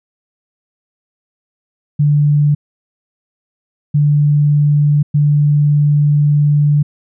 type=tone bursts at uneven times; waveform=sine; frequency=146.9 Hz; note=D3; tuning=1 cent sharp; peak=-8 dBFS; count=3; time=1.99-2.55 / 3.94-5.03 / 5.14-6.83 s; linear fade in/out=10 ms; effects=none